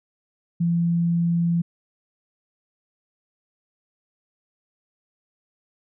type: tone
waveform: sine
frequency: 170 Hz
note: F3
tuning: 46 cents flat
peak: -18 dBFS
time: 0.6-1.62 s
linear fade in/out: 10 ms
effects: none